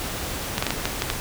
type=clicks; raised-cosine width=0.2 ms; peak=-5 dBFS; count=7; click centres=0.581 / 0.625 / 0.667 / 0.706 / 0.855 / 1.021 / 1.101 s; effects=pink hiss -30 dBFS RMS until 1.2 s